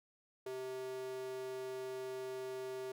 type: tone with high-pass filter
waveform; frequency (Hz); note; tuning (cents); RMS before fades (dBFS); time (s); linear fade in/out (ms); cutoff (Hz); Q
square; 129.6; C3; -16; -43; 0.46-2.92; 5; 440; 6.8
effects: none